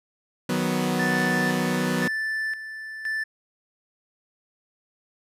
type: chord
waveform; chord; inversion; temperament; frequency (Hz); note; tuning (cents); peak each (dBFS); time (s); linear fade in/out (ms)
sawtooth; B major; first; equal; 155.56 / 185 / 246.9; D#3 / F#3 / B3; 0 / 0 / 0; -26 / -22 / -22; 0.49-2.08; 5
type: tone with tremolo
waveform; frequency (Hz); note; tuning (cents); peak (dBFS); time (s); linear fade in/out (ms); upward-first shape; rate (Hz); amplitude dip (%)
triangle; 1760; A6; 0; -23; 0.99-3.24; 10; square; 0.97; 65
effects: resampled to 32000 Hz